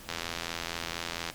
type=click train; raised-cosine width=0.2 ms; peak=-15 dBFS; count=103; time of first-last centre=0.09-1.3 s; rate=84.3 Hz; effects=pink hiss -48 dBFS RMS until 1.34 s + MP3 96 kbps